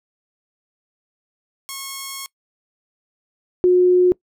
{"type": "tone pair in turn", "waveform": ["5% pulse", "sine"], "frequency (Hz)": [1090, 361.5], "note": ["C#6", "F#4"], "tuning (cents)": [-29, -40], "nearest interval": "octave + perfect fifth", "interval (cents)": 1911, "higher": "first", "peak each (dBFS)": [-17, -10], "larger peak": "second", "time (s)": [[1.69, 2.26], [3.64, 4.12]], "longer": "first", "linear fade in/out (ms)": 0, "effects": ["noise-tail reverb RT60 0.1 s tail -23 dB re dry"]}